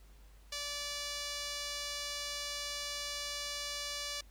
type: tone with band-pass filter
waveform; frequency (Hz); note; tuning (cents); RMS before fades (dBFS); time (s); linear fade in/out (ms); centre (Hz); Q
sawtooth; 580; D5; -22; -40; 0.52-4.21; 5; 4900; 1.4
effects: added 50 Hz sine -55 dBFS peak until 4.3 s + pink hiss -66 dBFS RMS until 4.3 s